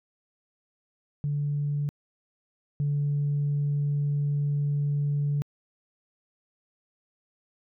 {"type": "tone pair in turn", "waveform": "sine", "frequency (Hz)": [145.2, 144.53], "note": ["D3", "D3"], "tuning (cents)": [-19, -27], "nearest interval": "unison", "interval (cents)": 8, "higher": "first", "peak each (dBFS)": [-24, -22], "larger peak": "second", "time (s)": [[1.24, 1.89], [2.8, 5.42]], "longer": "second", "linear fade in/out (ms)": 0, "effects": ["tanh soft clip ceiling -20 dBFS"]}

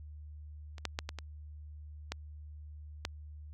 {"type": "clicks", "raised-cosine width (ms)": 0.2, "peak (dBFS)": [-30, -16, -16, -20, -24, -18, -16], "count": 7, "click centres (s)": [0.782, 0.853, 0.989, 1.091, 1.187, 2.12, 3.051], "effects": ["added 75 Hz sine -45 dBFS peak until 3.53 s"]}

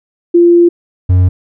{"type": "tone pair in turn", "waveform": ["sine", "triangle"], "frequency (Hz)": [345.1, 91.21], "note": ["F4", "F#2"], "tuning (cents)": [-21, -24], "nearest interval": "octave + major seventh", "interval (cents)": 2303, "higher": "first", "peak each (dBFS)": -3, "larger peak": "neither", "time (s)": [[0.34, 0.69], [1.09, 1.29]], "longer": "first", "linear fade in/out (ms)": 10, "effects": []}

